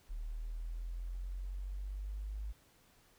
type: linear sweep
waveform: sine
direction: up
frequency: 37.86 to 52.4 Hz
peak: -38 dBFS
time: 0.09-2.53 s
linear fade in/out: 20 ms
effects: pink hiss -67 dBFS RMS until 3.18 s